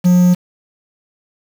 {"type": "tone with quantisation", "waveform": "triangle", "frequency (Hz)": 179, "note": "F3", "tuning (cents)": 43, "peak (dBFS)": -5, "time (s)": [0.04, 0.35], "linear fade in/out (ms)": 20, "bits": 5, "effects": []}